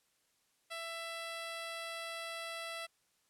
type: tone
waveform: 10% pulse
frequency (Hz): 665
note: E5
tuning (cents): +15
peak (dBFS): -32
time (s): 0.7-2.87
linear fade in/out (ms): 20
effects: white hiss -75 dBFS RMS until 3.29 s + low-pass 11000 Hz 12 dB/octave